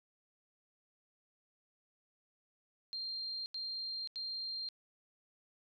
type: tone bursts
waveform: sine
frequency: 4186 Hz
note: C8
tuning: in tune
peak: -38 dBFS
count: 3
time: 2.93-4.688 s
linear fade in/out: 0 ms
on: 530 ms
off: 84 ms
effects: none